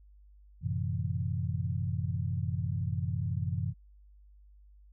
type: chord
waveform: sine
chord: F# half-diminished seventh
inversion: none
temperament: equal with one note detuned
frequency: 92.5 / 112.7 / 130.81 / 164.81 Hz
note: F#2 / A2 / C3 / E3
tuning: 0 / +42 / 0 / 0 cents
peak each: -33 / -36 / -35 / -37 dBFS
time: 0.61-3.74 s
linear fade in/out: 50 ms
effects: added 50 Hz sine -54 dBFS peak until 4.92 s